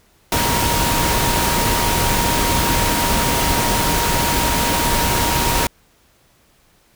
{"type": "tone in noise", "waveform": "sine", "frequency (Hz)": 941, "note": "A#5", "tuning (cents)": 16, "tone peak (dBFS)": -22, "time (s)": [0.32, 5.67], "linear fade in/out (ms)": 2, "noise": "pink", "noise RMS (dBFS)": -18, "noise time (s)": [0.32, 5.67], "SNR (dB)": -7, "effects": ["pink hiss -56 dBFS RMS until 6.95 s"]}